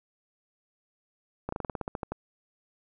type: slowing click train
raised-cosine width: 1 ms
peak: -18 dBFS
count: 12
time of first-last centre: 1.49-2.12 s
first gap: 34 ms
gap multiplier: 1.1
effects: none